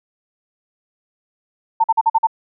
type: tone bursts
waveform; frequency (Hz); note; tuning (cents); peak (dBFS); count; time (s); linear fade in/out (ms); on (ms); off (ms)
sine; 899; A5; +37; -10; 6; 1.8-2.271; 10; 41; 45
effects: none